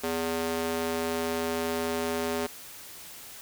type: tone with high-pass filter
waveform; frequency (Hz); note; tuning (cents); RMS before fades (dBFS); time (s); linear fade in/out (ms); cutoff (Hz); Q
square; 82.41; E2; 0; -30; 0.03-2.47; 10; 350; 1.5
effects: white hiss -45 dBFS RMS until 3.41 s